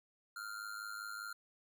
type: tone with amplitude modulation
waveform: square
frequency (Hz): 1396.9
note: F6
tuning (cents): 0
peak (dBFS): -40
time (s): 0.36-1.33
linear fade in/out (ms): 5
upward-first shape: sine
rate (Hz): 105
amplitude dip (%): 75
effects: none